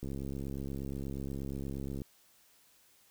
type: click train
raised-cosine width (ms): 3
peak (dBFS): -27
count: 137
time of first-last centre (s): 0.03-2.018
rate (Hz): 68.4
effects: white hiss -65 dBFS RMS until 3.1 s